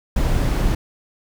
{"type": "noise", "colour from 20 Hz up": "brown", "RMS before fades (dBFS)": -18, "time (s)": [0.16, 0.75], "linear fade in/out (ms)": 5, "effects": []}